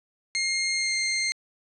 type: tone with pitch glide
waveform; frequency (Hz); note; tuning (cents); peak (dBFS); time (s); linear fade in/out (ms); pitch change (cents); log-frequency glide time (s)
20% pulse; 2129 to 2108; C7 to C7; +30 to +12; -19; 0.35-1.32; 0; -18; 0.75-0.96
effects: resampled to 24000 Hz